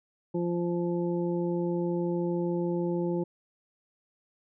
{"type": "harmonic tone", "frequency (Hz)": 173.5, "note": "F3", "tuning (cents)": -11, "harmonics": [1, 2, 3, 5], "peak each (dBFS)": [-30, -29, -36, -42], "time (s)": [0.34, 3.24], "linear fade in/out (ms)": 10, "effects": []}